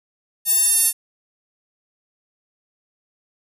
5% pulse tone with band-pass filter, 901 Hz, A5, 41 cents sharp, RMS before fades -17 dBFS, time 0.45-0.93 s, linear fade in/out 50 ms, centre 11000 Hz, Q 3.7, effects none

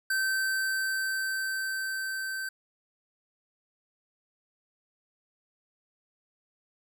square tone with level ramp, 1548 Hz, G6, 22 cents flat, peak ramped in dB -26 to -33 dBFS, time 0.1-2.49 s, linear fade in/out 5 ms, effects none

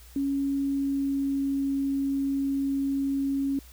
sine tone with pitch glide, 277.2 to 275.1 Hz, C#4 to C#4, 0 to -13 cents, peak -24 dBFS, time 0.16-3.59 s, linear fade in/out 2 ms, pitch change -13 cents, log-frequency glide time 0.52-1.73 s, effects added 60 Hz sine -48 dBFS peak until 3.72 s + white hiss -54 dBFS RMS until 3.72 s

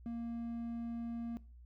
triangle tone, 233.1 Hz, A#3, in tune, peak -36 dBFS, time 0.06-1.37 s, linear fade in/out 0 ms, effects noise-tail reverb RT60 0.4 s tail -20 dB re dry + added 60 Hz sine -53 dBFS peak until 1.65 s

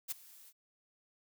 blue noise with ADSR envelope, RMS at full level -35 dBFS, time 0.08-0.53 s, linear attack 32 ms, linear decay 15 ms, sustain -22 dB, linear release 48 ms, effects none

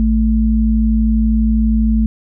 sine tone pair together, 56.19 / 220 Hz, A1 / A3, +37 / 0 cents, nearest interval 2 octaves, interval 2363 cents, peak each -13 dBFS, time 0-2.06 s, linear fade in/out 0 ms, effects none

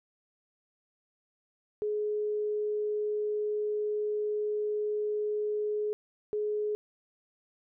sine tone pair in turn, 421.1 / 421.1 Hz, G#4 / G#4, +24 / +24 cents, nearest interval unison, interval 0 cents, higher neither, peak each -28 dBFS, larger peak neither, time 1.82-5.93 / 6.33-6.75 s, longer first, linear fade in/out 0 ms, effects none

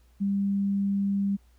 sine tone, 198.7 Hz, G3, 24 cents sharp, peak -23 dBFS, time 0.2-1.37 s, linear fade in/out 20 ms, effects added 60 Hz sine -56 dBFS peak until 1.58 s + pink hiss -68 dBFS RMS until 1.58 s

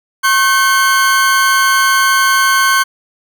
40% pulse tone pair together, 1085 / 1534.4 Hz, C#6 / G6, -37 / -37 cents, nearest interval tritone, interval 600 cents, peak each -11 dBFS, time 0.23-2.84 s, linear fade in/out 20 ms, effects none

